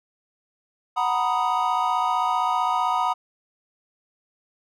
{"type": "chord", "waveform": "triangle", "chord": "B major seventh", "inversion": "second", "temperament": "equal", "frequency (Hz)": [740, 932.3, 987.8, 1244.5], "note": ["F#5", "A#5", "B5", "D#6"], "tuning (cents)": [0, 0, 0, 0], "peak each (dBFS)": -24, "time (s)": [0.96, 3.14], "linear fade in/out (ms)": 20, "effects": []}